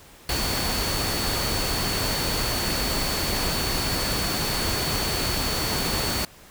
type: tone in noise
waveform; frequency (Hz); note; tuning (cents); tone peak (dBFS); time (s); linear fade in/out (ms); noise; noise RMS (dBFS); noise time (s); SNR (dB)
sine; 4449; C#8; +5; -30; 0.29-6.25; 2; pink; -26; 0.29-6.25; -7
effects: pink hiss -49 dBFS RMS until 6.5 s